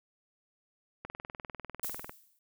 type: click train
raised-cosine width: 0.5 ms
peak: -25 dBFS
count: 22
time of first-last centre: 1.05-2.095 s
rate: 20.1 Hz
type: noise with exponential decay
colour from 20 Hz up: violet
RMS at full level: -34 dBFS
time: 1.83-2.39 s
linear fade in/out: 2 ms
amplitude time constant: 120 ms
effects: none